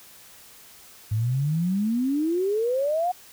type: exponential sweep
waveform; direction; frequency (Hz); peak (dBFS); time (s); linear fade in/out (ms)
sine; up; 103.83 to 740; -21; 1.11-3.12; 10
effects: white hiss -49 dBFS RMS until 3.32 s